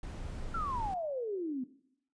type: noise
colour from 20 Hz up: brown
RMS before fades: -40 dBFS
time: 0.03-0.94 s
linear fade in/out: 2 ms
type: exponential sweep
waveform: sine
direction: down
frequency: 1396.9 to 245.2 Hz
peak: -33 dBFS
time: 0.54-1.64 s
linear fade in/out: 5 ms
effects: noise-tail reverb RT60 0.7 s tail -17 dB re dry + resampled to 22050 Hz